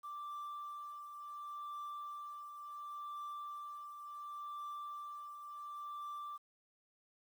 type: tone with tremolo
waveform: sine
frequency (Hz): 1174.7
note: D6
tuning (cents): 0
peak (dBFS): -39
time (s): 0.03-6.38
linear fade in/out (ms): 20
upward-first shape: triangle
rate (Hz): 0.7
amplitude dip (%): 60
effects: tanh soft clip ceiling -41 dBFS + 11-bit